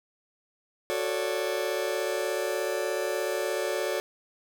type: chord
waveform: 40% pulse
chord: D major seventh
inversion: first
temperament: just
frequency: 367.1 / 440.5 / 550.6 / 587.3 Hz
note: F#4 / A4 / C#5 / D5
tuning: -14 / +2 / -12 / 0 cents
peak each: -32 dBFS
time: 0.9-4 s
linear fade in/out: 0 ms
effects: none